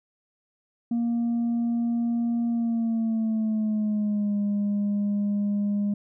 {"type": "tone with pitch glide", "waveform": "sine", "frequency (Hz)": [234.7, 204.3], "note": ["A#3", "G#3"], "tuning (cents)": [12, -28], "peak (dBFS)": -20, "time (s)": [0.91, 5.94], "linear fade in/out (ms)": 5, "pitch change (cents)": -240, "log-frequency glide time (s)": [2.48, 4.37], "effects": ["tanh soft clip ceiling -21 dBFS"]}